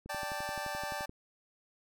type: click train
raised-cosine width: 3 ms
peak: -33 dBFS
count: 13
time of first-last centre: 0.06-1.094 s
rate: 11.6 Hz
type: chord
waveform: 25% pulse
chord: D suspended fourth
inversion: none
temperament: just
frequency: 587.3 / 783.1 / 881 Hz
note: D5 / G5 / A5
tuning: 0 / -2 / +2 cents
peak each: -37 dBFS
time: 0.09-1.06 s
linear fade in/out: 10 ms
effects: none